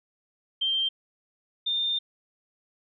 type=tone pair in turn; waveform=sine; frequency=3154 / 3615 Hz; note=G7 / A7; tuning=+10 / +46 cents; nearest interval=major second; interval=236 cents; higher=second; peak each=-23 / -24 dBFS; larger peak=first; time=0.61-0.89 / 1.66-1.99 s; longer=second; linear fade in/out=10 ms; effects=none